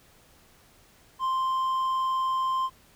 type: tone with hard clipping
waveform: sine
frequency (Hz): 1046.5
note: C6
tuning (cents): 0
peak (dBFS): -25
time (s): 1.19-2.7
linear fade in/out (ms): 50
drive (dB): 3
effects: pink hiss -58 dBFS RMS until 2.95 s

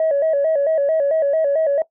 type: tone with vibrato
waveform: sine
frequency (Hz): 600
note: D5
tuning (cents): +37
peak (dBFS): -13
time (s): 0-1.82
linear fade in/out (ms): 2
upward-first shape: square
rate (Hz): 4.5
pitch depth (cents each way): 110
effects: noise-tail reverb RT60 0.1 s tail -18 dB re dry + tanh soft clip ceiling -11 dBFS

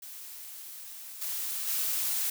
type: noise with level steps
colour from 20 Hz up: blue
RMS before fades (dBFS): -44 / -34 / -30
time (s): 0.02-2.3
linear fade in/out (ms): 5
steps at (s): 1.21 / 1.67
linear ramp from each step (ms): 10
effects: none

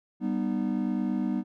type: chord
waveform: triangle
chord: G augmented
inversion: none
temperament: just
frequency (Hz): 196 / 245 / 306.2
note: G3 / B3 / D#4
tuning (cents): 0 / -14 / -28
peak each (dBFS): -28 / -27 / -30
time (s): 0.2-1.44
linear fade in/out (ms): 50
effects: none

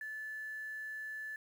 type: tone with quantisation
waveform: sine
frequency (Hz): 1740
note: A6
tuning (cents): -20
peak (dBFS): -40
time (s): 0.01-1.36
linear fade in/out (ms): 2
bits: 10
effects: none

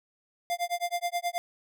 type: tone with tremolo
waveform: square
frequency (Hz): 698.5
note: F5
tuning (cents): 0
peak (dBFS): -26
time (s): 0.5-1.38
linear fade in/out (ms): 0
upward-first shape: sine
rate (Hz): 9.4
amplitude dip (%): 100
effects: none

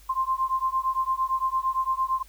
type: beating tone pair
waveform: sine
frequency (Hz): 1046.5 / 1055.3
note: C6 / C6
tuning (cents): 0 / +14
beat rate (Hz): 8.8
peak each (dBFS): -26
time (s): 0.09-2.23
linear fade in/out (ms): 10
effects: added 50 Hz sine -50 dBFS peak until 2.28 s + white hiss -56 dBFS RMS until 2.28 s

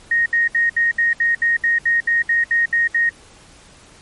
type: tone bursts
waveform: sine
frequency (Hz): 1864.7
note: A#6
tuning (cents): 0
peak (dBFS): -13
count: 14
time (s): 0.11-3.094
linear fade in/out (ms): 5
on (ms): 150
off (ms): 68
effects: pink hiss -46 dBFS RMS until 4.01 s + MP3 48 kbps

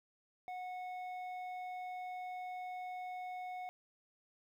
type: tone with low-pass filter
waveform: square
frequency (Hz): 732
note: F#5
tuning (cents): -19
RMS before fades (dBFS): -44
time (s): 0.48-3.69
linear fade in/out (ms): 0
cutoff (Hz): 1900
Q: 1.1
effects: 12-bit

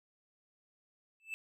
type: tone with exponential growth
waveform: triangle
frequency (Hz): 2637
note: E7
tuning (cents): 0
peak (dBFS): -32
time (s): 1.2-1.34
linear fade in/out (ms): 0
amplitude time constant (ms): 30
effects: none

